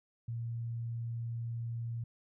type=tone; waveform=sine; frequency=116.54 Hz; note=A#2; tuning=in tune; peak=-35 dBFS; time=0.28-2.04 s; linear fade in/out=5 ms; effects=none